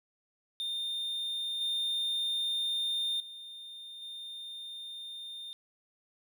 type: tone with level steps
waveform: triangle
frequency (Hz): 3628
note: A#7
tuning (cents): -48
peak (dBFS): -31 / -28 / -42 / -39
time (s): 0.6-5.53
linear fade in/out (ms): 0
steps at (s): 1.61 / 3.2 / 4.02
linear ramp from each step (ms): 2
effects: none